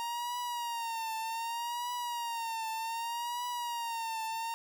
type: tone with vibrato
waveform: 45% pulse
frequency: 932.3 Hz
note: A#5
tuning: in tune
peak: -34 dBFS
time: 0-4.54 s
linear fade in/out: 0 ms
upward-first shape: triangle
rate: 0.65 Hz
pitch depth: 86 cents each way
effects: none